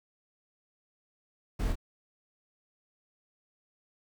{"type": "noise with echo", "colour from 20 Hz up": "brown", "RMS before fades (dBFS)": -30, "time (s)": [1.59, 1.73], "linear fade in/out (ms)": 10, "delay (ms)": 26, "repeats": 1, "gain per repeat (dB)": -5, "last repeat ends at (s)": 1.756, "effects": []}